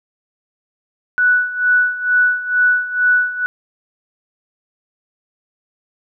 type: tone with tremolo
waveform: sine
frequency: 1480 Hz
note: F#6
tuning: in tune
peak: -9 dBFS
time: 1.18-3.46 s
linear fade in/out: 0 ms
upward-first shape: sine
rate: 2.2 Hz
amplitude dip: 80%
effects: none

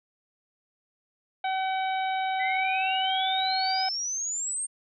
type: harmonic tone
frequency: 760 Hz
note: F#5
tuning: 46 cents sharp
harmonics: 1 / 2 / 3 / 4 / 5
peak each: -26 / -37 / -36 / -43 / -41 dBFS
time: 1.44-3.89 s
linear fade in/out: 5 ms
type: exponential sweep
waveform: sine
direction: up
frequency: 1975.5 to 8740 Hz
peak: -28 dBFS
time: 2.39-4.67 s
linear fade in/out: 20 ms
effects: none

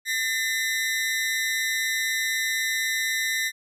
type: ring-modulated tone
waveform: sawtooth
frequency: 1916 Hz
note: A#6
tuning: 47 cents sharp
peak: -17 dBFS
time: 0.05-3.52 s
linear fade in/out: 50 ms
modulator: 120 Hz
effects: resampled to 32000 Hz

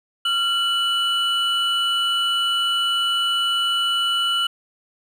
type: tone pair together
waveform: triangle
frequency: 1378.1 / 2960 Hz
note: F6 / F#7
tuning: -23 / 0 cents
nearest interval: octave + minor second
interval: 1323 cents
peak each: -22 / -18 dBFS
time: 0.25-4.47 s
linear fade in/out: 5 ms
effects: none

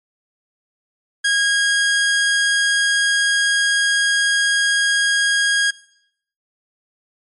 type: tone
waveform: sawtooth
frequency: 1636 Hz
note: G#6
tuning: 26 cents flat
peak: -11 dBFS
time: 1.24-5.71 s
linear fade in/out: 10 ms
effects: noise-tail reverb RT60 0.7 s tail -20 dB re dry + MP3 48 kbps

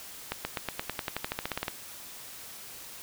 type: accelerating click train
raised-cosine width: 0.3 ms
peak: -14 dBFS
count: 17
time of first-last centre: 0.32-1.682 s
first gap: 130 ms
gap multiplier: 0.94
effects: white hiss -45 dBFS RMS until 3.02 s

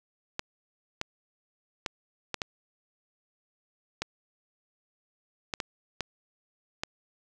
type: clicks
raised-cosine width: 0.2 ms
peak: -13 dBFS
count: 10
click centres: 0.394 / 1.014 / 1.862 / 2.343 / 2.418 / 4.02 / 5.538 / 5.602 / 6.007 / 6.835 s
effects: none

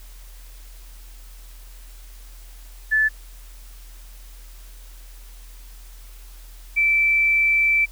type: tone pair in turn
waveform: sine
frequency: 1741 / 2328 Hz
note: A6 / D7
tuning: -19 / -16 cents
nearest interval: perfect fourth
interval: 503 cents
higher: second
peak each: -15 dBFS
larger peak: neither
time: 2.91-3.09 / 6.76-7.86 s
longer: second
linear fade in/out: 20 ms
effects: added 41 Hz sine -39 dBFS peak until 7.91 s + white hiss -50 dBFS RMS until 7.91 s

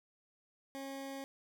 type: tone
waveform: 20% pulse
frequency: 272.3 Hz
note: C#4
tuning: 31 cents flat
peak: -37 dBFS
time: 0.75-1.24 s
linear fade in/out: 0 ms
effects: none

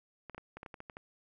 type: clicks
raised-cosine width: 0.5 ms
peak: -30 dBFS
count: 10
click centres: 0.297 / 0.347 / 0.38 / 0.57 / 0.631 / 0.662 / 0.742 / 0.804 / 0.898 / 0.969 s
effects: none

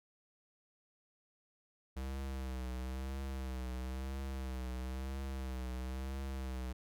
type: tone with vibrato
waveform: square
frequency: 65.2 Hz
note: C2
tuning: 5 cents flat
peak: -39 dBFS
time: 1.96-6.73 s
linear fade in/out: 10 ms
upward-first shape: triangle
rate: 1 Hz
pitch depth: 67 cents each way
effects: none

